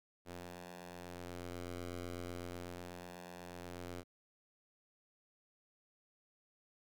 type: ring-modulated tone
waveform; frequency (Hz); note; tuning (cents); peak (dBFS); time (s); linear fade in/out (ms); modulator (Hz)
10% pulse; 88.1; F2; +16; -33; 0.25-4.04; 50; 176
effects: none